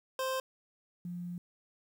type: tone pair in turn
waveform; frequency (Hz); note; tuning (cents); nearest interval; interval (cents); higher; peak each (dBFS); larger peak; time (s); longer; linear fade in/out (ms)
25% pulse / sine; 523.3 / 175.9; C5 / F3; 0 / +13; octave + perfect fifth; 1887; first; -28 / -37; first; 0.19-0.4 / 1.05-1.38; second; 2
effects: 11-bit